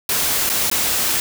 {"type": "noise with dropouts", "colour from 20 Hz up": "white", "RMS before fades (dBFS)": -19, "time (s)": [0.09, 1.2], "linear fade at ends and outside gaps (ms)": 2, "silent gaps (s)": [[0.493, 0.498], [0.7, 0.714]], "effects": []}